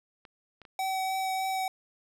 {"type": "clicks", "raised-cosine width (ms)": 0.3, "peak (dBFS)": -33, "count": 3, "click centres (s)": [0.252, 0.617, 0.652]}
{"type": "tone with vibrato", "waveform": "square", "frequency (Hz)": 761, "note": "F#5", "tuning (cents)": 48, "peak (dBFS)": -29, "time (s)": [0.79, 1.68], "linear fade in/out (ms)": 2, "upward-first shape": "triangle", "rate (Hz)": 3.3, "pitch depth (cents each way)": 11}
{"effects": []}